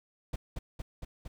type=noise with echo; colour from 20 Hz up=brown; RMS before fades=-34 dBFS; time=0.33-0.36 s; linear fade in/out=5 ms; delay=230 ms; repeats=4; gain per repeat=-2 dB; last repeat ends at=1.28 s; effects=none